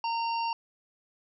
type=harmonic tone; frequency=921 Hz; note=A#5; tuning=21 cents flat; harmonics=1 / 3 / 5 / 6; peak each=-28 / -38 / -42 / -44 dBFS; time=0.04-0.53 s; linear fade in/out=2 ms; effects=none